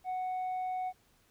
triangle tone with tanh clipping, 740 Hz, F#5, in tune, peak -33 dBFS, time 0.04-0.93 s, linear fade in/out 50 ms, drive 7 dB, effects pink hiss -68 dBFS RMS until 1.3 s

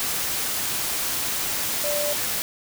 sine tone in noise, 587.3 Hz, D5, in tune, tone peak -25 dBFS, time 1.84-2.13 s, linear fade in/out 0 ms, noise white, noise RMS -26 dBFS, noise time 0-2.42 s, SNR -2 dB, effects none

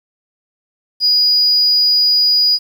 sine tone, 4910 Hz, D#8, 24 cents flat, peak -8 dBFS, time 1-2.59 s, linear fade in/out 50 ms, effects tanh soft clip ceiling -6 dBFS + 7-bit

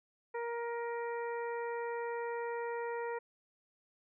harmonic tone, 470 Hz, A#4, 14 cents sharp, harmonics 1 / 2 / 3 / 4 / 5, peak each -37 / -41 / -49 / -47 / -54 dBFS, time 0.34-3.19 s, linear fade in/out 10 ms, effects none

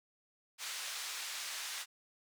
white band-pass noise, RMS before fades -42 dBFS, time 0.58-1.86 s, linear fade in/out 50 ms, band 1100 to 6700 Hz, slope 12 dB/octave, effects none

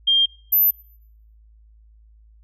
sine tone pair in turn, 3200 / 12105 Hz, G7 / F#9, +35 / +38 cents, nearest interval octave + major seventh, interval 2303 cents, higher second, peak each -13 dBFS, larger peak neither, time 0.07-0.26 / 0.52-0.71 s, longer neither, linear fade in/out 10 ms, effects noise-tail reverb RT60 0.7 s tail -24 dB re dry + added 54 Hz sine -48 dBFS peak until 2.43 s

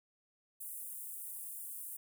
pink high-pass noise, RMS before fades -45 dBFS, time 0.6-1.97 s, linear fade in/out 10 ms, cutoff 8800 Hz, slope 48 dB/octave, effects none

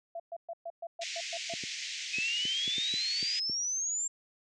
sine tone bursts, 675 Hz, E5, 41 cents sharp, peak -36 dBFS, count 9, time 0.15-1.542 s, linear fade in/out 5 ms, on 48 ms, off 120 ms
pink band-pass noise, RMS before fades -39 dBFS, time 1.01-3.4 s, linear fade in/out 10 ms, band 2000 to 7000 Hz, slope 48 dB/octave
clicks, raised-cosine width 3 ms, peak -29 dBFS, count 9, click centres 1.537 / 1.637 / 2.185 / 2.453 / 2.678 / 2.782 / 2.939 / 3.228 / 3.497 s
sine exponential sweep, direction up, 2514 to 7459 Hz, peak -30 dBFS, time 2.13-4.08 s, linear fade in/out 10 ms
effects high-pass 150 Hz 12 dB/octave

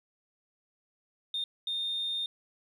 sine tone bursts at uneven times, 3647 Hz, A#7, 39 cents flat, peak -29 dBFS, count 2, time 1.34-1.44 / 1.67-2.26 s, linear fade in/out 2 ms, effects tanh soft clip ceiling -26 dBFS + 11-bit

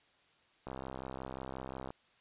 click train, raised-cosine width 1 ms, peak -28 dBFS, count 82, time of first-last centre 0.67-1.905 s, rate 65.6 Hz, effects white hiss -68 dBFS RMS until 2.2 s + resampled to 8000 Hz

